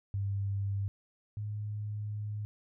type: tone pair in turn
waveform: sine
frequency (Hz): 99.3 / 104.99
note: G2 / G#2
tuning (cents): +23 / +19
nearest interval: minor second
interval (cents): 96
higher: second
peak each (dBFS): -30 / -34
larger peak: first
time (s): 0.14-0.88 / 1.37-2.45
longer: second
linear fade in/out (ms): 0
effects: none